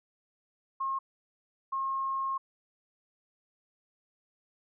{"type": "tone bursts at uneven times", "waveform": "sine", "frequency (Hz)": 1076, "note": "C6", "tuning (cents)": 48, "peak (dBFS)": -29, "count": 2, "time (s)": [[0.8, 0.99], [1.72, 2.38]], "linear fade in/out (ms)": 10, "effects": []}